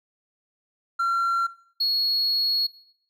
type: tone pair in turn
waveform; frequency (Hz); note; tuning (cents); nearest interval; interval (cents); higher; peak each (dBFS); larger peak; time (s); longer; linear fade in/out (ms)
triangle; 1368 / 4332; F6 / C#8; -36 / -41; octave + minor sixth; 1995; second; -18; neither; 0.99-1.47 / 1.8-2.67; second; 10
effects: noise-tail reverb RT60 0.7 s tail -22 dB re dry + tanh soft clip ceiling -15 dBFS